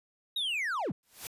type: linear sweep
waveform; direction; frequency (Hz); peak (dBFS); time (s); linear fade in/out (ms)
triangle; down; 3846 to 107.6; -28; 0.36-0.92; 5
type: noise with exponential growth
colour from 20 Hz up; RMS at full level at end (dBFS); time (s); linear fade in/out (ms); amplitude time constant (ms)
white; -36; 1.03-1.27; 1; 51
effects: resampled to 32000 Hz